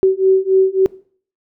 sine beating tone pair, 379 / 382.6 Hz, F#4 / G4, +42 / -42 cents, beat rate 3.6 Hz, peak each -13 dBFS, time 0.03-0.86 s, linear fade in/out 0 ms, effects noise-tail reverb RT60 0.5 s tail -21 dB re dry

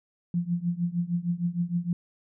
sine tone with tremolo, 173.6 Hz, F3, 10 cents flat, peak -21 dBFS, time 0.34-1.93 s, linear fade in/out 2 ms, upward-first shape triangle, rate 6.5 Hz, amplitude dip 95%, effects none

